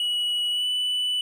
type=tone with pitch glide; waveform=triangle; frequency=2928 to 2979 Hz; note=F#7 to F#7; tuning=-19 to +11 cents; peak=-21 dBFS; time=0-1.21 s; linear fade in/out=2 ms; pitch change=+30 cents; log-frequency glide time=0.5-0.67 s; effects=none